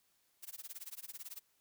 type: noise with tremolo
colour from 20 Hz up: blue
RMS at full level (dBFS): -45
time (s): 0.42-1.4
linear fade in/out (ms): 20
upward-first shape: sine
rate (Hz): 18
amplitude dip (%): 100
effects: white hiss -75 dBFS RMS until 1.6 s